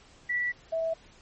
sine tone pair in turn, 1955 / 652.4 Hz, B6 / E5, -18 / -18 cents, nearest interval octave + perfect fifth, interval 1900 cents, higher first, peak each -26 dBFS, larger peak neither, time 0.29-0.52 / 0.72-0.94 s, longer first, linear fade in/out 10 ms, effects pink hiss -56 dBFS RMS until 1.21 s + MP3 32 kbps

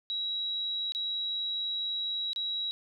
sine tone with dropouts, 3872 Hz, B7, 35 cents flat, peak -30 dBFS, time 0.1-2.71 s, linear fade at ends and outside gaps 0 ms, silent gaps 0.921-0.949 / 2.332-2.361 s, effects none

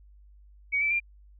sine tone with pitch steps, 2254 / 2319 / 2385 Hz, C#7 / D7 / D7, +28 / -22 / +26 cents, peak -23 dBFS, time 0.72-1.002 s, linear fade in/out 20 ms, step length 94 ms, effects added 50 Hz sine -51 dBFS peak until 1.39 s

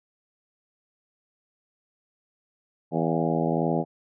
harmonic tone with a mistuned harmonic, 81.9 Hz, E2, 11 cents flat, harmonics 2 / 3 / 4 / 5 / 6 / 7 / 8 / 9 / 10, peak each -27 / -29 / -30 / -31 / -32 / -32 / -33 / -34 / -34 dBFS, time 2.91-3.85 s, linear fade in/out 50 ms, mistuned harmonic 8, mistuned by +48 cents, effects none

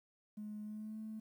triangle tone with pitch glide, 210.8 to 217.9 Hz, G#3 to A3, +26 to -17 cents, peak -39 dBFS, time 0.37-1.2 s, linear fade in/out 10 ms, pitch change +57 cents, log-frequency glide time 0.62-0.98 s, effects tanh soft clip ceiling -40 dBFS + 12-bit

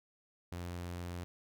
sawtooth tone, 87.7 Hz, F2, 8 cents sharp, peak -36 dBFS, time 0.52-1.24 s, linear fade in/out 0 ms, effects none

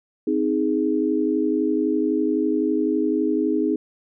sine chord, Ab major, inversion first, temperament just, 259.6 / 311.5 / 415.3 Hz, C4 / Eb4 / Ab4, -13 / +2 / 0 cents, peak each -24 / -21 / -24 dBFS, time 0.27-3.76 s, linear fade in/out 5 ms, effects none

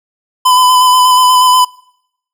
square tone with vibrato, 1008 Hz, B5, 35 cents sharp, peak -6 dBFS, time 0.45-1.65 s, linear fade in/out 10 ms, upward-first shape square, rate 8.3 Hz, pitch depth 16 cents each way, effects noise-tail reverb RT60 0.8 s tail -26 dB re dry

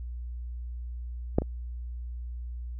clicks, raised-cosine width 2 ms, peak -8 / -19 dBFS, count 2, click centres 1.385 / 1.42 s, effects added 60 Hz sine -34 dBFS peak until 2.79 s

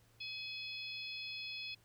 harmonic tone, 847 Hz, G#5, 34 cents sharp, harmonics 3 / 4 / 5 / 6, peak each -45 / -47 / -49 / -51 dBFS, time 0.2-1.75 s, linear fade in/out 10 ms, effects added 113 Hz sine -68 dBFS peak until 1.84 s + pink hiss -70 dBFS RMS until 1.84 s

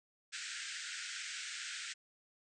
pink band-pass noise, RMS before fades -44 dBFS, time 0.32-1.94 s, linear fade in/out 20 ms, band 1400 to 8500 Hz, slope 96 dB/octave, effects none

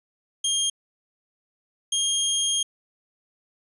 20% pulse tone pair in turn, 3220 / 3233 Hz, G7 / G#7, +46 / -47 cents, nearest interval unison, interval 7 cents, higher second, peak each -16 dBFS, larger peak neither, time 0.44-0.7 / 1.92-2.63 s, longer second, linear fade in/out 5 ms, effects resampled to 24000 Hz

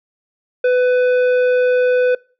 sine tone with tanh clipping, 500 Hz, B4, 21 cents sharp, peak -13 dBFS, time 0.64-2.15 s, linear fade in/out 5 ms, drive 12 dB, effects noise-tail reverb RT60 0.4 s tail -25 dB re dry + low-pass 3000 Hz 12 dB/octave

